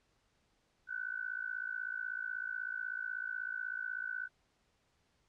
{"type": "tone with amplitude modulation", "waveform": "sine", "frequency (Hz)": 1500, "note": "F#6", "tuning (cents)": 23, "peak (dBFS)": -33, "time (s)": [0.87, 4.29], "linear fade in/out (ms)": 50, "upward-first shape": "sine", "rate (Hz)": 56.2, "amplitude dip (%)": 90, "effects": ["pink hiss -75 dBFS RMS until 5.28 s", "low-pass 7000 Hz 12 dB/octave"]}